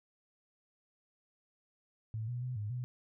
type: tone with pitch steps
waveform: sine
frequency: 110.4 / 122.2 / 126.2 / 104.4 / 124.2 Hz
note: A2 / B2 / B2 / G#2 / B2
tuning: +6 / -18 / +38 / +10 / +10 cents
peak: -35 dBFS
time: 2.14-2.84 s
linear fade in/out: 0 ms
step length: 140 ms
effects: none